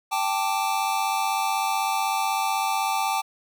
square chord, G suspended second, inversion none, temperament equal, 784 / 880 / 1174.7 Hz, G5 / A5 / D6, 0 / 0 / 0 cents, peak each -27 / -27 / -30 dBFS, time 0.11-3.22 s, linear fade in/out 20 ms, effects none

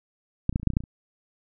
clicks, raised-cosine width 5 ms, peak -9 / -23 / -10 / -27 / -22 / -7 / -13 / -23 / -9 / -22 / -28 dBFS, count 11, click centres 0.494 / 0.527 / 0.559 / 0.598 / 0.631 / 0.673 / 0.703 / 0.736 / 0.769 / 0.805 / 0.838 s, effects none

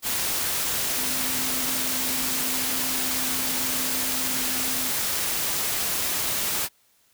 sine tone in noise, 257.3 Hz, C4, 29 cents flat, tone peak -36 dBFS, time 0.96-4.93 s, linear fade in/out 50 ms, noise white, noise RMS -26 dBFS, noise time 0.02-6.69 s, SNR -13 dB, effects white hiss -63 dBFS RMS until 7.13 s

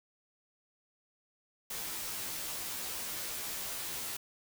white noise with comb filter, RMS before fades -39 dBFS, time 1.7-4.17 s, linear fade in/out 5 ms, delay 14 ms, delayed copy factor -0.9, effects none

